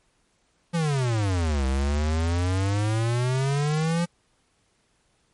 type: exponential two-way sweep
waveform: square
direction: down then up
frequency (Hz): 174.61 to 65.1 to 174.61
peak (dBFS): -22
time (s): 0.73-4.06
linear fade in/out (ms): 20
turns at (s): 1.66
effects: pink hiss -67 dBFS RMS until 5.33 s + MP3 48 kbps